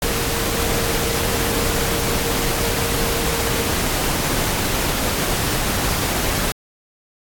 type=tone in noise; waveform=sine; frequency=463.5 Hz; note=A#4; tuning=10 cents flat; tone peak=-28 dBFS; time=0.04-3.72 s; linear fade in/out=2 ms; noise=pink; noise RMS=-21 dBFS; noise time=0.02-6.52 s; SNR=-10 dB; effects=AAC 64 kbps